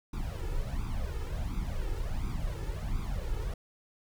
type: noise with flanger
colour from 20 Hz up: brown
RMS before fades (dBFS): -33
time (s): 0.13-3.54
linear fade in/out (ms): 5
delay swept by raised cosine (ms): 0.82 to 2.32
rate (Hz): 1.4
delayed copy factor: +0.8
effects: none